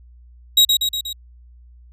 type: tone with echo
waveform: 40% pulse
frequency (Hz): 3818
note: A#7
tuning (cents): +41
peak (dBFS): -8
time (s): 0.57-0.65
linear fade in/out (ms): 5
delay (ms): 120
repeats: 4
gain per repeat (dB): -4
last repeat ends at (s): 1.13
effects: added 60 Hz sine -43 dBFS peak until 1.92 s